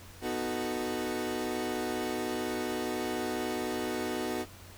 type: chord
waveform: 30% pulse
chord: B dominant seventh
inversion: none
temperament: equal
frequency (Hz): 246.9 / 311.1 / 370 / 440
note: B3 / D#4 / F#4 / A4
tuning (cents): 0 / 0 / 0 / 0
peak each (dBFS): -34 / -35 / -33 / -37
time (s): 0.21-4.46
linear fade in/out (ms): 50
effects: added 92 Hz sine -52 dBFS peak until 4.77 s + pink hiss -52 dBFS RMS until 4.77 s